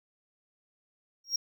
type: tone with exponential growth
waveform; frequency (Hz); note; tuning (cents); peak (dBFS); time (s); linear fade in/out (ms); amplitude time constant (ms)
triangle; 5590; F8; +1; -21; 1.24-1.36; 5; 24
effects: none